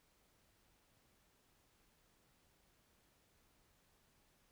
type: silence
effects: pink hiss -74 dBFS RMS until 4.51 s